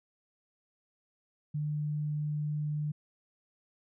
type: tone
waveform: sine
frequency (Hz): 149.7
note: D3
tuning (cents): +33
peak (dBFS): -30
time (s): 1.54-2.92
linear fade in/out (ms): 10
effects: none